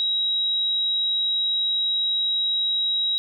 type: tone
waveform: sine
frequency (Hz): 3838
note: A#7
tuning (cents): +50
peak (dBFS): -20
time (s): 0-3.18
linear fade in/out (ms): 0
effects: none